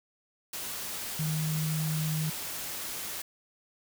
sine tone in noise, 156.1 Hz, D#3, 6 cents sharp, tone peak -28 dBFS, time 1.19-2.3 s, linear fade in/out 5 ms, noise white, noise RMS -37 dBFS, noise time 0.53-3.22 s, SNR +6 dB, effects none

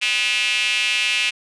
square tone with high-pass filter, 113.8 Hz, A#2, 41 cents flat, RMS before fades -20 dBFS, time 0.01-1.31 s, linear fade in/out 20 ms, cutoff 2600 Hz, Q 5.5, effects resampled to 22050 Hz

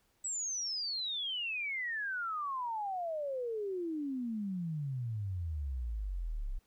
sine exponential sweep, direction down, 7930 to 31.05 Hz, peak -34 dBFS, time 0.24-6.59 s, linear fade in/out 10 ms, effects pink hiss -73 dBFS RMS until 6.66 s

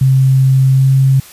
sine tone with pitch glide, 132.8 to 134.11 Hz, C3 to C3, +26 to +43 cents, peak -6 dBFS, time 0.01-1.2 s, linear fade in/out 5 ms, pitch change +17 cents, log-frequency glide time 0.72-0.88 s, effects white hiss -37 dBFS RMS until 1.32 s + resampled to 32000 Hz

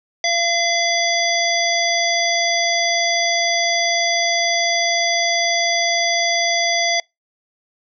harmonic tone with a mistuned harmonic, 683 Hz, F5, 39 cents flat, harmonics 1 / 3 / 5 / 7 / 9, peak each -21 / -20 / -24 / -23 / -24 dBFS, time 0.24-7 s, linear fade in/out 2 ms, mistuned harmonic 9, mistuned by -52 cents, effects noise-tail reverb RT60 0.2 s tail -26 dB re dry

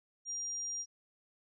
sine tone, 5700 Hz, F8, 34 cents sharp, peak -36 dBFS, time 0.25-0.86 s, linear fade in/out 50 ms, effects none

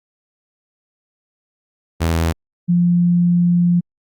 sawtooth / sine tone pair in turn, 82.4 / 174.6 Hz, E2 / F3, 0 / 0 cents, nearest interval octave + minor second, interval 1300 cents, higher second, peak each -11 / -11 dBFS, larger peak neither, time 2-2.33 / 2.68-3.81 s, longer second, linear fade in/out 20 ms, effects Opus 48 kbps

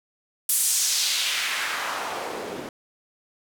white noise with band-pass filter sweep, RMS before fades -26 dBFS, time 0.49-2.69 s, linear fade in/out 2 ms, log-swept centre 11000 to 290 Hz, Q 1.4, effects none

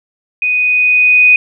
sine tone with level ramp, 2489 Hz, D#7, in tune, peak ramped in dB -11 to -3 dBFS, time 0.42-1.36 s, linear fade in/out 2 ms, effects none

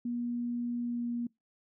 sine tone with pitch glide, 240 to 238.2 Hz, B3 to A#3, -49 to +38 cents, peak -31 dBFS, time 0.05-1.27 s, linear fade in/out 5 ms, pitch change -13 cents, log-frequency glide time 0.8-1.07 s, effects noise-tail reverb RT60 0.2 s tail -25 dB re dry

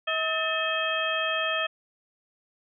harmonic tone with a mistuned harmonic, 641 Hz, E5, 49 cents flat, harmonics 1 / 2 / 3 / 4 / 5, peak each -31 / -31 / -31 / -31 / -31 dBFS, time 0.07-1.67 s, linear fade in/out 10 ms, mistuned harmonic 3, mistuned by -130 cents, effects none

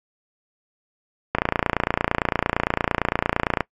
click train, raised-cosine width 0.5 ms, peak -3 dBFS, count 66, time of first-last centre 1.35-3.607 s, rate 28.8 Hz, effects noise-tail reverb RT60 0.1 s tail -24 dB re dry + AAC 64 kbps

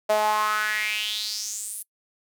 sawtooth tone with high-pass filter sweep, 212.6 Hz, G#3, 41 cents sharp, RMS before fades -26 dBFS, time 0.09-1.83 s, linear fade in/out 10 ms, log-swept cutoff 620 to 11000 Hz, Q 5.2, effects noise-tail reverb RT60 0.1 s tail -24 dB re dry

